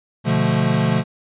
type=chord; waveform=square; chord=B half-diminished seventh; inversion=none; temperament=equal; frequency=123.47 / 146.83 / 174.61 / 220 Hz; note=B2 / D3 / F3 / A3; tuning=0 / 0 / 0 / 0 cents; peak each=-22 dBFS; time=0.24-1.04 s; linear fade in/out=50 ms; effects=resampled to 8000 Hz